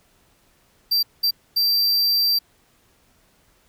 square tone bursts at uneven times, 4699 Hz, D8, in tune, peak -17 dBFS, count 3, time 0.91-1.03 / 1.23-1.31 / 1.56-2.39 s, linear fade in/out 10 ms, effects pink hiss -60 dBFS RMS until 3.68 s

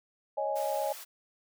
sine chord, C# suspended second, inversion none, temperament just, 554.4 / 623.7 / 831.5 Hz, C#5 / D#5 / G#5, 0 / +4 / +2 cents, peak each -33 dBFS, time 0.37-0.93 s, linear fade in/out 10 ms
white high-pass noise, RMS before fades -45 dBFS, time 0.55-1.05 s, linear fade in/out 20 ms, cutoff 530 Hz, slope 24 dB/octave
effects none

